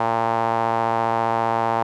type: tone with band-pass filter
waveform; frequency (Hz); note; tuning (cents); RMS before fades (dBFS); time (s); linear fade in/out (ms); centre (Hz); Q
sawtooth; 114.4; A#2; -32; -21; 0-1.83; 5; 860; 3.2
effects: none